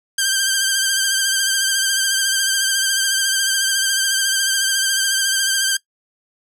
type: tone with vibrato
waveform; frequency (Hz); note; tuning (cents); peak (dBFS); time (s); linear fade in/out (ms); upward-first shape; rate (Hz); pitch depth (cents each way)
10% pulse; 1576; G6; +9; -7; 0.18-5.77; 5; triangle; 14; 46
effects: noise-tail reverb RT60 0.1 s tail -21 dB re dry